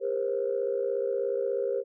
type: tone cluster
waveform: sine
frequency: 400.9 / 475.3 / 532 Hz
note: G4 / A#4 / C5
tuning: +39 / +34 / +29 cents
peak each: -30 dBFS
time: 0-1.84 s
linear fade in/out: 50 ms
effects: tanh soft clip ceiling -17 dBFS